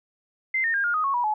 sine tone with pitch steps, 2077 / 1829.1 / 1610.9 / 1418.6 / 1249.3 / 1100.3 / 969 / 853.3 Hz, C7 / A#6 / G6 / F6 / D#6 / C#6 / B5 / G#5, -13 / -33 / +47 / +27 / +7 / -13 / -33 / +47 cents, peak -21 dBFS, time 0.54-1.34 s, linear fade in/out 5 ms, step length 100 ms, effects none

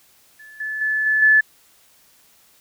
sine tone with level steps, 1733 Hz, A6, 27 cents flat, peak -40 / -24 / -18 / -15 / -10 dBFS, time 0.39-1.41 s, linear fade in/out 10 ms, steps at 0.6 / 0.81 / 1.06 / 1.22 s, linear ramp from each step 5 ms, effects white hiss -55 dBFS RMS until 2.6 s

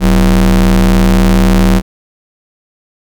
square ring-modulated tone, 73.42 Hz, D2, in tune, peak -3 dBFS, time 0-1.82 s, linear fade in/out 50 ms, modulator 115 Hz, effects none

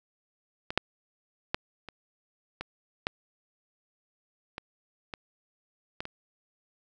clicks, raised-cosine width 0.3 ms, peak -18 / -6 / -10 / -25 / -19 / -11 / -20 / -20 / -18 / -22 dBFS, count 10, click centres 0.705 / 0.776 / 1.545 / 1.887 / 2.61 / 3.069 / 4.581 / 5.138 / 6.005 / 6.054 s, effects none

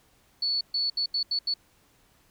sine tone bursts at uneven times, 4435 Hz, C#8, in tune, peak -24 dBFS, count 6, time 0.42-0.61 / 0.74-0.9 / 0.97-1.06 / 1.14-1.23 / 1.31-1.39 / 1.47-1.54 s, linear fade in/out 5 ms, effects pink hiss -63 dBFS RMS until 2.3 s

